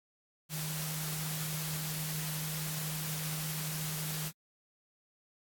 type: tone in noise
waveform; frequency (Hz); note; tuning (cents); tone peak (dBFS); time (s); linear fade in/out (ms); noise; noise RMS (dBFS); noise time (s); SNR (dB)
sine; 155.56; D#3; 0; -37; 0.49-4.32; 50; white; -39; 0.49-4.32; -1
effects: AAC 64 kbps